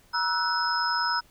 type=tone cluster; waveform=sine; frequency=954 / 1313 / 1483 / 5130 Hz; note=A#5 / E6 / F#6 / E8; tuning=+40 / -7 / +4 / -48 cents; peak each=-29 dBFS; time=0.13-1.21 s; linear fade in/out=20 ms; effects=pink hiss -59 dBFS RMS until 1.3 s